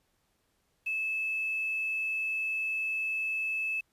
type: tone with quantisation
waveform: sine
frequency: 2610 Hz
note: E7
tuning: 18 cents flat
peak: -29 dBFS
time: 0.86-3.81 s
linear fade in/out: 10 ms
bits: 9
effects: pink hiss -74 dBFS RMS until 3.92 s + resampled to 32000 Hz